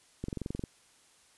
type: click train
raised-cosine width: 3 ms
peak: -22 dBFS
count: 10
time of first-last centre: 0.24-0.638 s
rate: 22.6 Hz
effects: white hiss -63 dBFS RMS until 1.37 s + resampled to 24000 Hz